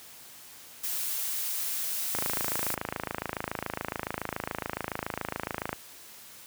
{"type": "noise", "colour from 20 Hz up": "blue", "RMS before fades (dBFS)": -32, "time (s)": [0.83, 2.75], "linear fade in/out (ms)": 10}
{"type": "click train", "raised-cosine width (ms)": 0.5, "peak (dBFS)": -15, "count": 98, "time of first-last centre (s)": [2.15, 5.729], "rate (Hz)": 27.1}
{"effects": ["white hiss -49 dBFS RMS until 6.46 s", "high-pass 60 Hz 12 dB/octave"]}